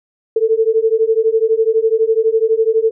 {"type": "beating tone pair", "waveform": "sine", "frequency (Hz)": [440, 452], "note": ["A4", "A4"], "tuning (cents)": [0, 47], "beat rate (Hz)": 12, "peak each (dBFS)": -14, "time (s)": [0.36, 2.91], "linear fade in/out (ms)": 5, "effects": []}